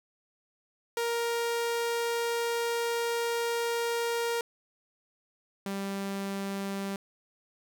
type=tone pair in turn; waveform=sawtooth; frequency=468.1 / 196.81 Hz; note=A#4 / G3; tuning=+7 / +7 cents; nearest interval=octave + minor third; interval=1500 cents; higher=first; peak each=-24 / -28 dBFS; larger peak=first; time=0.97-4.41 / 5.66-6.96 s; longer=first; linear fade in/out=2 ms; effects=none